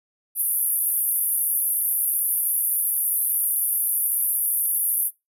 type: band-pass noise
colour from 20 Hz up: pink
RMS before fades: -23 dBFS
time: 0.35-5.11 s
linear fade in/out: 50 ms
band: 10000 to 14000 Hz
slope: 96 dB/octave
effects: noise-tail reverb RT60 0.2 s tail -22 dB re dry